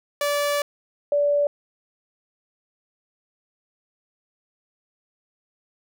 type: tone pair in turn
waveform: sawtooth / sine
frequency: 579 / 579 Hz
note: D5 / D5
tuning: -25 / -25 cents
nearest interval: unison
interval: 0 cents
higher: neither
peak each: -17 dBFS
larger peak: neither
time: 0.21-0.62 / 1.12-1.47 s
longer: first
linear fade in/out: 2 ms
effects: none